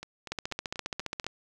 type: two click trains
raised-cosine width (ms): 0.2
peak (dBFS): -23 / -15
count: 6 / 15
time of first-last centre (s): 0.03-1.244 / 0.32-1.266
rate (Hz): 4.12 / 14.8
effects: none